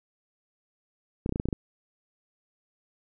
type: clicks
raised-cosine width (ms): 3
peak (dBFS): -15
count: 8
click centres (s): 1.261 / 1.293 / 1.324 / 1.359 / 1.399 / 1.456 / 1.487 / 1.528
effects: none